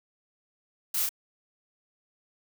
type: noise with echo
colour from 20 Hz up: blue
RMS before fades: -29 dBFS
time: 0.94-1.06 s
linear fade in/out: 5 ms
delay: 32 ms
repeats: 1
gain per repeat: -2 dB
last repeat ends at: 1.092 s
effects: none